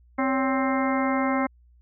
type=harmonic tone with a mistuned harmonic; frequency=263.1 Hz; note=C4; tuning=10 cents sharp; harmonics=1 / 2 / 3 / 4 / 5 / 6 / 7 / 8; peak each=-24 / -29 / -30 / -30 / -33 / -38 / -38 / -33 dBFS; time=0.18-1.47 s; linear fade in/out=10 ms; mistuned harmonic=2; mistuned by=+100 cents; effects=added 60 Hz sine -53 dBFS peak until 1.81 s